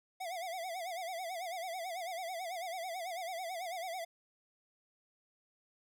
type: tone with vibrato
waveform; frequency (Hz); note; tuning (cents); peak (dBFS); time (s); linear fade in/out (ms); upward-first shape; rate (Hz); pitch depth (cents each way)
square; 707; F5; +21; -39; 0.2-4.05; 10; sine; 9.1; 130
effects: none